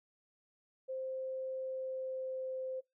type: tone with pitch glide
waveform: sine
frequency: 523.3 to 520 Hz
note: C5 to C5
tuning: 0 to -11 cents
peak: -37 dBFS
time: 0.88-2.81 s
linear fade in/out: 20 ms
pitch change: -11 cents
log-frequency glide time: 1.57-2.6 s
effects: noise-tail reverb RT60 0.2 s tail -22 dB re dry